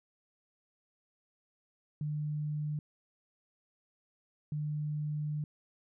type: tone bursts at uneven times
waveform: sine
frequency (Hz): 150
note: D3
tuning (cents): +37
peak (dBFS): -32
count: 2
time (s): 2.01-2.79 / 4.52-5.44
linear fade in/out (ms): 2
effects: none